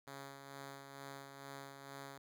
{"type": "tone with tremolo", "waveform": "5% pulse", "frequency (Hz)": 138.3, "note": "C#3", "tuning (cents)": -4, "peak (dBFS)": -36, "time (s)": [0.07, 2.18], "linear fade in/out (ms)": 2, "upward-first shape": "sine", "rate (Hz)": 2.2, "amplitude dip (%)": 45, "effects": []}